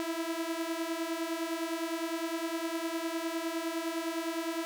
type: beating tone pair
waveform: sawtooth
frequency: 324.3 / 334.1 Hz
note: E4 / E4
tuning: -28 / +23 cents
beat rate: 9.8 Hz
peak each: -32 / -31 dBFS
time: 0-4.65 s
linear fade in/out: 0 ms
effects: none